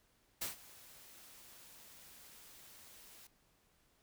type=noise with ADSR envelope; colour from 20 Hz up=white; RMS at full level=-38 dBFS; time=0.41-3.27 s; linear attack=10 ms; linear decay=130 ms; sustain=-20 dB; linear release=4 ms; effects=pink hiss -73 dBFS RMS until 4.02 s